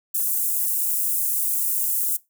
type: high-pass noise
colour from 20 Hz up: white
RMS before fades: -23 dBFS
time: 0.14-2.17 s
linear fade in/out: 10 ms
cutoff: 8700 Hz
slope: 24 dB/octave
effects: noise-tail reverb RT60 0.2 s tail -20 dB re dry